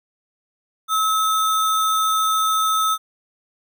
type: tone with sample-and-hold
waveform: sine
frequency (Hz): 1293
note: E6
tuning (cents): -34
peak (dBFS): -16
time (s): 0.88-2.98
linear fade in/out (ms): 50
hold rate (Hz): 4900
effects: none